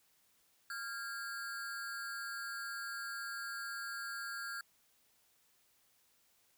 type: ring-modulated tone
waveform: square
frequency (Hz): 1508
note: F#6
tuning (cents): +32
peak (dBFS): -38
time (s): 0.7-4.61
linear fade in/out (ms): 2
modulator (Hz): 119
effects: white hiss -72 dBFS RMS until 6.57 s